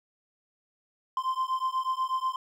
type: beating tone pair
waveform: triangle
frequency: 1037 / 1045.2 Hz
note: C6 / C6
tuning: -16 / -2 cents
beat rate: 8.2 Hz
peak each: -28 dBFS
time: 1.17-2.36 s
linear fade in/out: 2 ms
effects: none